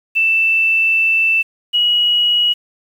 sine tone pair in turn, 2657 / 2909 Hz, E7 / F#7, +13 / -30 cents, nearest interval major second, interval 157 cents, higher second, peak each -11 dBFS, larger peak neither, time 0.15-1.43 / 1.73-2.54 s, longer first, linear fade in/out 20 ms, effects 7-bit

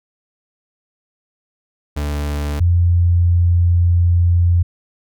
40% pulse / sine tone pair in turn, 73.1 / 86.93 Hz, D2 / F2, -7 / -7 cents, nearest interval minor third, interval 300 cents, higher second, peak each -18 / -10 dBFS, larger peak second, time 1.96-2.6 / 2.6-4.63 s, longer second, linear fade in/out 10 ms, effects none

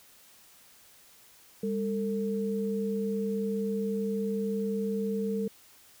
sine tone pair together, 201 / 450 Hz, G3 / A4, +44 / +39 cents, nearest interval octave + major second, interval 1395 cents, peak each -30 / -31 dBFS, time 1.63-5.48 s, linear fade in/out 5 ms, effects white hiss -57 dBFS RMS until 6 s

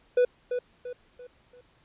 triangle tone with echo, 493.9 Hz, B4, in tune, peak -16 dBFS, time 0.17-0.25 s, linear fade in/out 5 ms, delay 340 ms, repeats 4, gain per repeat -8 dB, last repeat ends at 1.61 s, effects pink hiss -63 dBFS RMS until 1.84 s + resampled to 8000 Hz

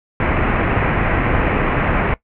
pink low-pass noise, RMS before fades -17 dBFS, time 0.2-2.14 s, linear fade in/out 2 ms, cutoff 2500 Hz, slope 48 dB/octave, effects noise-tail reverb RT60 0.1 s tail -19 dB re dry

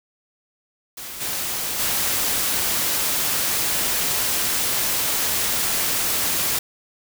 white noise with level steps, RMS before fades -34 / -26 / -22 dBFS, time 0.97-6.59 s, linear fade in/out 5 ms, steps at 1.2 / 1.78 s, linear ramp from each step 20 ms, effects none

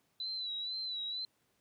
sine tone with vibrato, 3976 Hz, B7, 11 cents sharp, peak -36 dBFS, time 0.2-1.25 s, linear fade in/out 2 ms, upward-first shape sine, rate 2.1 Hz, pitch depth 63 cents each way, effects pink hiss -75 dBFS RMS until 1.6 s + high-pass 100 Hz 12 dB/octave

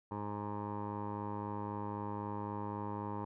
15% pulse tone with low-pass filter, 103.83 Hz, G#2, in tune, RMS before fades -40 dBFS, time 0.11-3.25 s, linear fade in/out 5 ms, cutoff 910 Hz, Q 4.6, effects none

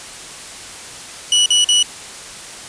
sawtooth tone bursts, 2944 Hz, F#7, 9 cents flat, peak -7 dBFS, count 3, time 1.32-1.828 s, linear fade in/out 2 ms, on 140 ms, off 44 ms, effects white hiss -33 dBFS RMS until 2.68 s + resampled to 22050 Hz

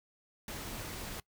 pink noise, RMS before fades -42 dBFS, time 0.48-1.2 s, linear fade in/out 2 ms, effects noise-tail reverb RT60 0.1 s tail -22 dB re dry

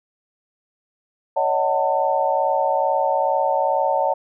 sine chord, D# half-diminished seventh, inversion third, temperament just, 560 / 622.3 / 746.7 / 896 Hz, C#5 / D#5 / F#5 / A5, +18 / 0 / +16 / +31 cents, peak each -22 / -24 / -23 / -21 dBFS, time 1.36-4.14 s, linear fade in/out 10 ms, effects none

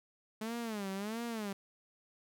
sawtooth tone with vibrato, 213.1 Hz, G#3, 45 cents sharp, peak -33 dBFS, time 0.41-1.53 s, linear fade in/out 5 ms, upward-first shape sine, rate 1.5 Hz, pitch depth 180 cents each way, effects none

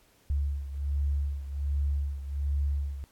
sine beating tone pair, 70.6 / 71.9 Hz, C#2 / D2, +32 / -36 cents, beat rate 1.3 Hz, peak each -28 / -33 dBFS, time 0.3-3.04 s, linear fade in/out 0 ms, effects pink hiss -63 dBFS RMS until 3.11 s + AAC 64 kbps

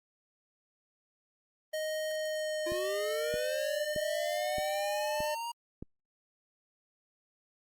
square tone with pitch glide, 622.3 to 603.5 Hz, D#5 to D5, 0 to +47 cents, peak -33 dBFS, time 1.73-5.35 s, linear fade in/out 10 ms, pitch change -53 cents, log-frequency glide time 2.1-3.73 s
square linear sweep, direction up, 338.7 to 949 Hz, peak -36 dBFS, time 2.66-5.52 s, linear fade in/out 10 ms
click train, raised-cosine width 3 ms, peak -28 dBFS, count 6, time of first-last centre 2.72-5.826 s, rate 1.61 Hz
effects Opus 24 kbps

